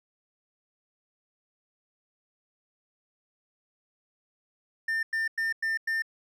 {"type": "tone bursts", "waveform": "triangle", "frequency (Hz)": 1800, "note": "A6", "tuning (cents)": 39, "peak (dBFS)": -24, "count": 5, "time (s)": [4.88, 6.022], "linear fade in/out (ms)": 5, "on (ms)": 150, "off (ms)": 98, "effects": []}